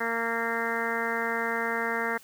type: harmonic tone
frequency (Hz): 230.2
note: A#3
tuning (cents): -22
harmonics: 1 / 2 / 3 / 4 / 5 / 6 / 7 / 8 / 9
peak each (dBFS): -37 / -33 / -37 / -35 / -38 / -35 / -34 / -33 / -38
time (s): 0-2.18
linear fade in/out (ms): 10
effects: white hiss -54 dBFS RMS until 2.23 s